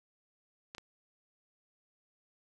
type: clicks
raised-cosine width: 0.2 ms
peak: -26 dBFS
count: 2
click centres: 0.749 / 0.782 s
effects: none